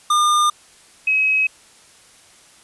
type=tone pair in turn; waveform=square / sine; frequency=1208 / 2550 Hz; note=D6 / D#7; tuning=+48 / +42 cents; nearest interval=octave + minor second; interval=1294 cents; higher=second; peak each=-14 dBFS; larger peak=neither; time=0.1-0.5 / 1.07-1.47 s; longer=neither; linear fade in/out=5 ms; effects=white hiss -49 dBFS RMS until 2.63 s + resampled to 24000 Hz